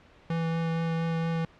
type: tone with vibrato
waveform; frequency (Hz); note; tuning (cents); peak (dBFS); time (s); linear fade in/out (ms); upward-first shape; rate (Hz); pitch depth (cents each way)
square; 164.81; E3; 0; -27; 0.3-1.45; 2; triangle; 4.3; 11
effects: pink hiss -56 dBFS RMS until 1.59 s + low-pass 3000 Hz 12 dB/octave